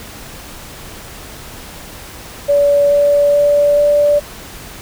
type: tone with pitch steps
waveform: sine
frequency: 573 / 576.7 / 580.3 / 584 Hz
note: D5 / D5 / D5 / D5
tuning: -43 / -32 / -21 / -10 cents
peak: -8 dBFS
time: 2.48-4.2 s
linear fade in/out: 20 ms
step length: 430 ms
effects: pink hiss -33 dBFS RMS until 4.81 s